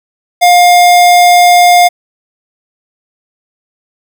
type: tone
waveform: square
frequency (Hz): 708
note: F5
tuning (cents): +23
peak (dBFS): -3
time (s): 0.41-1.89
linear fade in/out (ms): 20
effects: none